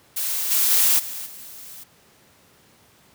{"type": "noise with level steps", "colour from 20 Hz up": "blue", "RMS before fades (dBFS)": [-25, -19, -17, -32, -40], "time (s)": [0.16, 1.84], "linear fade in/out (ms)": 10, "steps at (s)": [0.5, 0.7, 0.98, 1.25], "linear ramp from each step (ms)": 20, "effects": ["pink hiss -55 dBFS RMS until 3.14 s", "high-pass 100 Hz 12 dB/octave"]}